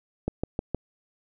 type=click train; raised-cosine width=2 ms; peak=-13 dBFS; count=4; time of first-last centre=0.28-0.747 s; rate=6.43 Hz; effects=none